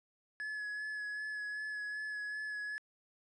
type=tone with vibrato; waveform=triangle; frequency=1700 Hz; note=G#6; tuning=40 cents sharp; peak=-36 dBFS; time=0.4-2.78 s; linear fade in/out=0 ms; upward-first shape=sine; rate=2.6 Hz; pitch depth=19 cents each way; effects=resampled to 22050 Hz